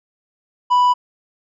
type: tone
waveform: triangle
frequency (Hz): 987.8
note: B5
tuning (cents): 0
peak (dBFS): -9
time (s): 0.7-0.94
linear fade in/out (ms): 20
effects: resampled to 16000 Hz